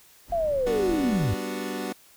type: noise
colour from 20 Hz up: brown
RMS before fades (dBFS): -40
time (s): 0.26-1.34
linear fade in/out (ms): 50
type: linear sweep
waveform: sine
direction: down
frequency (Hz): 698.5 to 84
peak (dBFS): -22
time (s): 0.32-1.34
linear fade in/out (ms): 5
type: chord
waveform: 25% pulse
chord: G major seventh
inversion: none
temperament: equal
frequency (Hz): 196 / 246.9 / 293.7 / 370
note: G3 / B3 / D4 / F#4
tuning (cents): 0 / 0 / 0 / 0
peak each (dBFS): -31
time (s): 0.66-1.93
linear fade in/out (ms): 10
effects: white hiss -55 dBFS RMS until 2.16 s